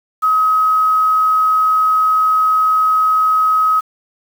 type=tone with quantisation; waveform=sine; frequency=1271 Hz; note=D#6; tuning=36 cents sharp; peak=-10 dBFS; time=0.22-3.81 s; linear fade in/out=20 ms; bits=6; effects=none